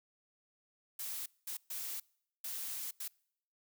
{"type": "noise bursts at uneven times", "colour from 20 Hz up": "blue", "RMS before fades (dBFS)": -41, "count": 5, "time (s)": [[0.99, 1.26], [1.47, 1.57], [1.7, 2], [2.44, 2.91], [3, 3.08]], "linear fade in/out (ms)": 5, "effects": ["noise-tail reverb RT60 0.7 s tail -26 dB re dry"]}